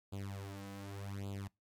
sawtooth tone with flanger, 99 Hz, G2, 18 cents sharp, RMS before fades -44 dBFS, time 0.12-1.48 s, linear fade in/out 10 ms, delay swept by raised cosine 0.26 to 3.96 ms, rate 0.86 Hz, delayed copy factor +0.95, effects noise-tail reverb RT60 0.2 s tail -24 dB re dry + MP3 96 kbps

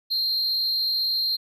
triangle tone with amplitude modulation, 4186 Hz, C8, in tune, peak -18 dBFS, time 0.1-1.37 s, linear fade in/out 20 ms, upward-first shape sine, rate 266 Hz, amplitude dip 55%, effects none

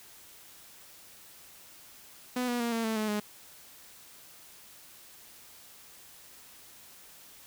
sawtooth tone with pitch steps, 249.4 / 242.2 / 235.1 / 228.3 / 221.7 / 215.2 / 209 Hz, B3 / B3 / A#3 / A#3 / A3 / A3 / G#3, +17 / -34 / +15 / -36 / +13 / -38 / +11 cents, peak -25 dBFS, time 2.36-3.2 s, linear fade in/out 5 ms, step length 120 ms, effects white hiss -53 dBFS RMS until 7.46 s

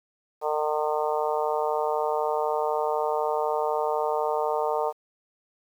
harmonic tone, 152 Hz, D#3, 40 cents flat, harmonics 3 / 4 / 5 / 6 / 7 / 8, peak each -28 / -29 / -30 / -30 / -35 / -36 dBFS, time 0.41-4.93 s, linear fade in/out 50 ms, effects 9-bit

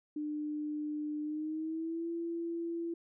sine tone with pitch glide, 300 to 336.7 Hz, D4 to E4, +37 to +37 cents, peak -34 dBFS, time 0.16-2.94 s, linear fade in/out 5 ms, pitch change +200 cents, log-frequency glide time 1.22-2.09 s, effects none

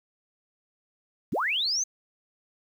sine linear sweep, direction up, 82.41 to 6430 Hz, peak -24 dBFS, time 1.32-1.84 s, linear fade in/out 10 ms, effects 9-bit

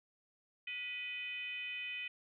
sine tone with frequency modulation, 2496 Hz, D#7, 5 cents sharp, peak -39 dBFS, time 0.67-2.08 s, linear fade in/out 5 ms, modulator 526 Hz, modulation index 0.86, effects none

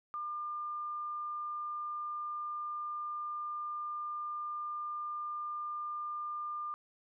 sine tone, 1200 Hz, D6, 37 cents sharp, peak -36 dBFS, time 0.14-6.74 s, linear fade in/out 0 ms, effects none

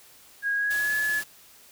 sine tone with pitch glide, 1640 to 1709.6 Hz, G#6 to G#6, -22 to +50 cents, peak -23 dBFS, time 0.42-1.23 s, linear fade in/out 50 ms, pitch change +72 cents, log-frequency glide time 0.56-0.94 s
white noise, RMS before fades -37 dBFS, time 0.7-1.24 s, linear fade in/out 10 ms
effects white hiss -53 dBFS RMS until 1.71 s

